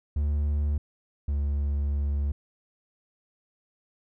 triangle tone pair in turn, 73.42 / 71.45 Hz, D2 / D2, 0 / -47 cents, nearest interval unison, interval 47 cents, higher first, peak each -21 / -22 dBFS, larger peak first, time 0.16-0.78 / 1.28-2.32 s, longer second, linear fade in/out 5 ms, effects none

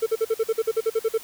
triangle tone bursts, 447.2 Hz, A4, 28 cents sharp, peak -16 dBFS, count 13, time 0.02-1.18 s, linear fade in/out 10 ms, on 44 ms, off 49 ms, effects white hiss -43 dBFS RMS until 1.23 s

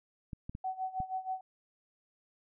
clicks, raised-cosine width 5 ms, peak -28 dBFS, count 4, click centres 0.332 / 0.495 / 0.551 / 1.003 s
sine tone with tremolo, 753 Hz, F#5, 30 cents sharp, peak -31 dBFS, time 0.64-1.41 s, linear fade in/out 5 ms, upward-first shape sine, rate 6.3 Hz, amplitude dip 85%
effects none

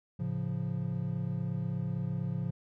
triangle chord, A augmented, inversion none, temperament equal, 110 / 138.59 / 174.61 Hz, A2 / C#3 / E#3, 0 / 0 / 0 cents, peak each -35 / -33 / -33 dBFS, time 0.19-2.51 s, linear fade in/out 10 ms, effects none

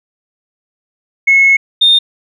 sine tone pair in turn, 2184 / 3647 Hz, C#7 / A#7, -26 / -39 cents, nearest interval major sixth, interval 887 cents, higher second, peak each -4 dBFS, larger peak neither, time 1.27-1.57 / 1.81-1.99 s, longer first, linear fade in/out 10 ms, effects tanh soft clip ceiling 0 dBFS

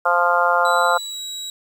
harmonic tone, 174.61 Hz, F3, in tune, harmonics 3 / 4 / 5 / 6 / 7 / 8, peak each -22 / -21 / -22 / -22 / -22 / -20 dBFS, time 0.05-0.98 s, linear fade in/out 10 ms
30% pulse tone with pitch glide, 3957 to 3869 Hz, B7 to B7, +3 to -36 cents, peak -25 dBFS, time 0.65-1.5 s, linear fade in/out 2 ms, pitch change -39 cents, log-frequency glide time 0.88-1.2 s
effects 8-bit

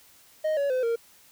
triangle tone with pitch steps, 622.3 / 564.1 / 511.3 / 463.5 Hz, D#5 / C#5 / C5 / A#4, 0 / +30 / -40 / -10 cents, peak -21 dBFS, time 0.44-0.96 s, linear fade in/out 10 ms, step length 130 ms, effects white hiss -56 dBFS RMS until 1.31 s

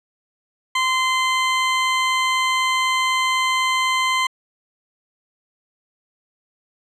20% pulse tone, 1036 Hz, C6, 17 cents flat, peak -12 dBFS, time 0.75-4.27 s, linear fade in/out 5 ms, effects low-pass 7000 Hz 12 dB/octave

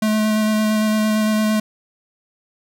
square tone with vibrato, 215.3 Hz, A3, 37 cents flat, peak -16 dBFS, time 0.02-1.6 s, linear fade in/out 5 ms, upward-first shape square, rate 8.8 Hz, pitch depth 9 cents each way, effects none

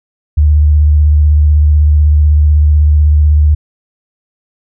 sine tone with vibrato, 75 Hz, D2, 37 cents sharp, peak -4 dBFS, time 0.37-3.55 s, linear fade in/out 10 ms, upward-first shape sine, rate 16 Hz, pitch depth 32 cents each way, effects none

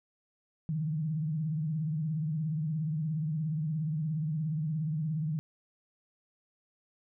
sine tone with vibrato, 155.56 Hz, D#3, in tune, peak -29 dBFS, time 0.69-5.39 s, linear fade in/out 0 ms, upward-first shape triangle, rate 17 Hz, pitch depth 130 cents each way, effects none

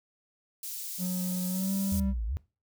white high-pass noise, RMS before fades -38 dBFS, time 0.63-2 s, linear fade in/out 2 ms, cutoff 5300 Hz, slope 12 dB/octave
triangle tone with pitch glide, 182.3 to 195.38 Hz, F#3 to G3, -25 to -5 cents, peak -26 dBFS, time 0.98-2.14 s, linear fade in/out 50 ms, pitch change +120 cents, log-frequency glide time 1.48-1.73 s
sine exponential two-way sweep, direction down then up, 85.8 to 51.91 to 85.8 Hz, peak -29 dBFS, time 1.92-2.37 s, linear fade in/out 0 ms, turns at 2.26 s
effects noise-tail reverb RT60 0.3 s tail -20 dB re dry

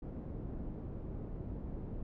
pink low-pass noise, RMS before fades -42 dBFS, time 0.02-2.03 s, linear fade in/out 5 ms, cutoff 360 Hz, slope 12 dB/octave, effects none

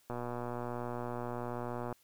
click train, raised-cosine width 1 ms, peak -25 dBFS, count 222, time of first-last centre 0.1-1.926 s, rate 121 Hz, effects white hiss -68 dBFS RMS until 2.03 s

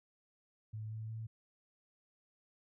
sine tone with pitch steps, 108.5 / 110.01 / 111.55 Hz, A2 / A2 / A2, -24 / 0 / +24 cents, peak -40 dBFS, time 0.73-1.27 s, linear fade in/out 10 ms, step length 180 ms, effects none

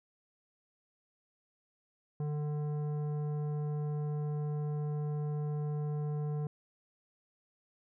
triangle tone with tanh clipping, 148.8 Hz, D3, 23 cents sharp, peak -34 dBFS, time 2.2-6.47 s, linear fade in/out 2 ms, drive 16 dB, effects none

